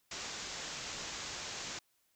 white low-pass noise, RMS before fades -43 dBFS, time 0.11-1.79 s, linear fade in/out 5 ms, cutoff 7400 Hz, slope 96 dB/octave, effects white hiss -75 dBFS RMS until 2.15 s

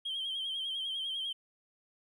triangle tone with vibrato, 3178 Hz, G7, 23 cents sharp, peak -31 dBFS, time 0.05-1.33 s, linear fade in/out 10 ms, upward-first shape sine, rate 10 Hz, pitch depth 61 cents each way, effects tanh soft clip ceiling -30 dBFS

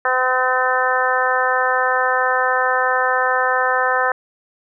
harmonic tone, 255.5 Hz, C4, 41 cents flat, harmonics 2 / 3 / 4 / 5 / 6 / 7, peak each -22 / -22 / -22 / -22 / -22 / -22 dBFS, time 0.05-4.12 s, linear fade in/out 2 ms, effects none

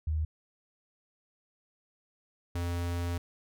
sine / square tone pair in turn, 77.78 / 86.69 Hz, D#2 / F2, 0 / -12 cents, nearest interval major second, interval 188 cents, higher second, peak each -27 / -31 dBFS, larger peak first, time 0.07-0.25 / 2.55-3.18 s, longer second, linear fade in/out 5 ms, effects none

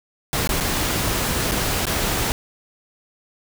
pink noise with dropouts, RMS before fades -22 dBFS, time 0.33-2.32 s, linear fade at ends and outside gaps 0 ms, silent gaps 0.474-0.492 / 0.602-0.608 / 1.513-1.519 / 1.854-1.868 s, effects none

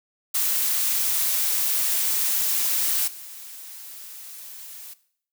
blue noise with level steps, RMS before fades -23 / -40 dBFS, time 0.34-4.94 s, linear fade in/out 10 ms, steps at 3.07 s, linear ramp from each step 10 ms, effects noise-tail reverb RT60 0.6 s tail -17 dB re dry

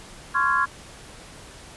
sine chord, Db major seventh, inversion third, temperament just, 1039.4 / 1108.7 / 1385.9 / 1663.1 Hz, C6 / Db6 / F6 / Ab6, -12 / 0 / -14 / +2 cents, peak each -24 dBFS, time 0.34-0.66 s, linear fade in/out 20 ms, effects pink hiss -44 dBFS RMS until 1.76 s + resampled to 24000 Hz

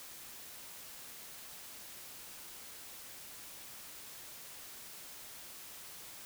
silence, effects white hiss -50 dBFS RMS until 6.25 s

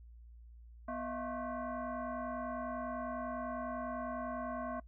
sine tone with frequency modulation, 196 Hz, G3, in tune, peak -37 dBFS, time 0.88-4.8 s, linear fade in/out 5 ms, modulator 442 Hz, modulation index 2.4, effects noise-tail reverb RT60 0.1 s tail -22 dB re dry + added 58 Hz sine -52 dBFS peak until 4.87 s

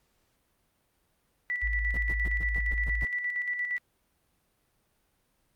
sine tone with tremolo, 1964 Hz, B6, 10 cents flat, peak -27 dBFS, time 1.5-3.78 s, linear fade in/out 0 ms, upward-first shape square, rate 8.6 Hz, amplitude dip 45%
sine tone, 54 Hz, A1, 32 cents flat, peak -28 dBFS, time 1.62-3.05 s, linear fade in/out 20 ms
brown noise bursts, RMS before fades -37 dBFS, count 8, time 1.94-3.052 s, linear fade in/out 2 ms, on 34 ms, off 120 ms
effects pink hiss -72 dBFS RMS until 5.55 s + Opus 48 kbps

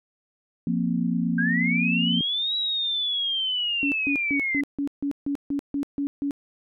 sine chord, F suspended fourth, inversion none, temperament equal, 174.61 / 233.1 / 261.6 Hz, F3 / Bb3 / C4, 0 / 0 / 0 cents, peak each -25 / -25 / -29 dBFS, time 0.67-2.21 s, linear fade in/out 2 ms
sine linear two-way sweep, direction up then down, 1568 to 3900 to 2017 Hz, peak -23 dBFS, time 1.38-4.61 s, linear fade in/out 5 ms, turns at 2.56 s
sine tone bursts, 282.8 Hz, C#4, 35 cents sharp, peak -23 dBFS, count 11, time 3.83-6.309 s, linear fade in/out 0 ms, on 89 ms, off 150 ms
effects none

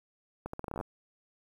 accelerating click train, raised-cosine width 1 ms, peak -23 dBFS, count 12, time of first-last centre 0.46-0.811 s, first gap 74 ms, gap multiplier 0.81, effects 9-bit

